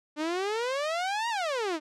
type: exponential two-way sweep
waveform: sawtooth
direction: up then down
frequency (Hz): 293.9 to 960 to 293.9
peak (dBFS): -24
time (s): 0.16-1.8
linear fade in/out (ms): 50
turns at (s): 1.29
effects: low-pass 6000 Hz 12 dB/octave